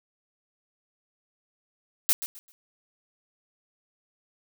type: noise with echo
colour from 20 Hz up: blue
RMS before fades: -21 dBFS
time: 2.09-2.13 s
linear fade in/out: 0 ms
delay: 130 ms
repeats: 3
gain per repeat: -12 dB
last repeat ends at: 2.52 s
effects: none